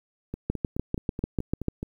two click trains, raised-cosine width 3 ms, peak -19 / -12 dBFS, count 8 / 9, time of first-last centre 0.34-1.829 / 0.5-1.683 s, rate 4.7 / 6.76 Hz, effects 9-bit

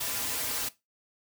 white noise with comb filter, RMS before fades -32 dBFS, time 0-0.69 s, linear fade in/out 10 ms, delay 5.4 ms, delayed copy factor -0.75, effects noise-tail reverb RT60 0.2 s tail -17 dB re dry

